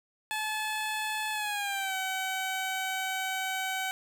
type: tone with pitch glide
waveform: 15% pulse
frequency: 862 to 759.1 Hz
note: A5 to F#5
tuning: -36 to +44 cents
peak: -24 dBFS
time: 0.31-3.91 s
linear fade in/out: 0 ms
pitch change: -220 cents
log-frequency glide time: 1.32-1.95 s
effects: none